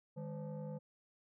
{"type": "tone with frequency modulation", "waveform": "sine", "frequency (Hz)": 153.2, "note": "D#3", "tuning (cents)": -27, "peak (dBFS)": -40, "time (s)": [0.16, 0.79], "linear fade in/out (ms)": 20, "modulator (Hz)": 357, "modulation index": 1.1, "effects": ["tanh soft clip ceiling -37 dBFS"]}